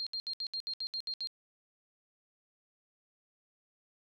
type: tone bursts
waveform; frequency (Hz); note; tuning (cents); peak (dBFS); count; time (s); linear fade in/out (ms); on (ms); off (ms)
sine; 4204; C8; +7; -34; 10; 0-1.272; 0; 66; 68
effects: none